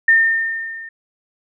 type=tone with level ramp; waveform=sine; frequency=1814 Hz; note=A#6; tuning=48 cents flat; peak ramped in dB=-7 to -31 dBFS; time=0.08-0.89 s; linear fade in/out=5 ms; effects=none